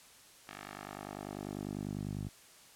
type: tone with band-pass filter sweep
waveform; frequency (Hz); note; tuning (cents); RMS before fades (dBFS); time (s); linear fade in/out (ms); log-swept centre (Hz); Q
10% pulse; 50.1; G1; +38; -42; 0.47-2.29; 10; 2200 to 110; 0.86
effects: white hiss -58 dBFS RMS until 2.75 s + low-pass 11000 Hz 12 dB/octave